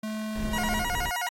square tone with pitch glide, 216.2 to 214.7 Hz, A3 to A3, -30 to -42 cents, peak -31 dBFS, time 0.03-0.83 s, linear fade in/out 5 ms, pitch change -12 cents, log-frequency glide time 0.34-0.5 s
brown noise, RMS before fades -33 dBFS, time 0.35-1.1 s, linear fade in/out 10 ms
20% pulse tone with vibrato, 830.6 Hz, G#5, in tune, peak -23 dBFS, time 0.53-1.29 s, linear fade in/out 5 ms, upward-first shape square, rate 9.5 Hz, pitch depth 250 cents each way
effects AAC 48 kbps

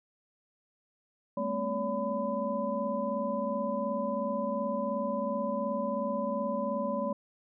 sine tone cluster, 203.5 / 226.3 / 262.4 / 568 / 1005 Hz, G#3 / A3 / C4 / C#5 / B5, -35 / +49 / +5 / +42 / +30 cents, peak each -37 / -36 / -40 / -32 / -36 dBFS, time 1.37-7.13 s, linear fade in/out 5 ms, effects none

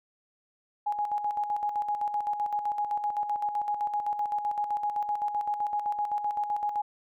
sine tone with tremolo, 830.6 Hz, G#5, in tune, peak -25 dBFS, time 0.86-6.82 s, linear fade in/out 10 ms, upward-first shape square, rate 7.8 Hz, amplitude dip 55%, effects none

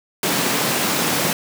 pink high-pass noise, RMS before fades -20 dBFS, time 0.23-1.33 s, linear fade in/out 2 ms, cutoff 150 Hz, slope 24 dB/octave, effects none

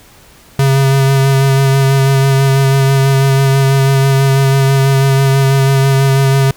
square tone with vibrato, 135.9 Hz, C#3, 34 cents flat, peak -8 dBFS, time 0.59-6.51 s, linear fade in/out 2 ms, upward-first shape sine, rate 6.1 Hz, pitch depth 18 cents each way, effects pink hiss -42 dBFS RMS until 6.56 s

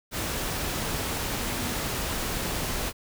sine tone in noise, 244.5 Hz, B3, 17 cents flat, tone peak -38 dBFS, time 1.37-1.79 s, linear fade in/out 50 ms, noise pink, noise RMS -30 dBFS, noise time 0.11-2.93 s, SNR -11 dB, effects none

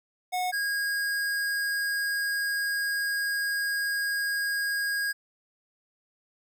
square tone pair in turn, 730 / 1635.3 Hz, F#5 / G#6, -24 / -27 cents, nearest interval octave + major second, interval 1397 cents, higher second, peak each -27 dBFS, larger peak neither, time 0.32-0.52 / 0.52-5.13 s, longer second, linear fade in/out 20 ms, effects none

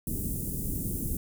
pink band-stop noise, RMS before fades -32 dBFS, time 0.07-1.17 s, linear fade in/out 2 ms, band 320 to 9600 Hz, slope 24 dB/octave, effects none

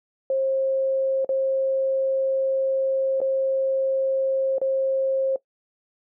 sine tone with dropouts, 534 Hz, C5, 35 cents sharp, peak -19 dBFS, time 0.3-5.36 s, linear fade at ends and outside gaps 2 ms, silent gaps 1.247-1.291 / 3.204-3.215 / 4.583-4.615 s, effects noise-tail reverb RT60 0.1 s tail -19 dB re dry

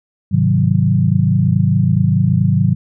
sine chord, Ab dominant seventh, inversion none, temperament equal, 103.83 / 130.81 / 155.56 / 185 Hz, Ab2 / C3 / Eb3 / Gb3, 0 / 0 / 0 / 0 cents, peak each -16 dBFS, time 0.31-2.75 s, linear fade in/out 20 ms, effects none

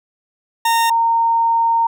40% pulse / sine tone pair in turn, 920 / 920 Hz, A#5 / A#5, -23 / -23 cents, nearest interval unison, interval 0 cents, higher neither, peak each -12 dBFS, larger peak neither, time 0.65-0.9 / 0.9-1.87 s, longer second, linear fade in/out 5 ms, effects none

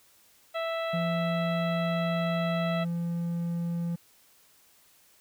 harmonic tone, 659 Hz, E5, 1 cent flat, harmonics 1 / 2 / 3 / 4 / 5 / 6, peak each -30 / -36 / -40 / -42 / -44 / -46 dBFS, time 0.54-2.85 s, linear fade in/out 20 ms
triangle tone, 170.5 Hz, F3, 41 cents flat, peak -26 dBFS, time 0.93-3.96 s, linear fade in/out 10 ms
effects white hiss -61 dBFS RMS until 5.2 s

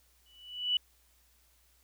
sine tone with exponential growth, 2960 Hz, F#7, in tune, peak -23 dBFS, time 0.26-0.77 s, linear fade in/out 2 ms, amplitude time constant 110 ms, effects added 60 Hz sine -68 dBFS peak until 1.83 s + white hiss -68 dBFS RMS until 1.83 s

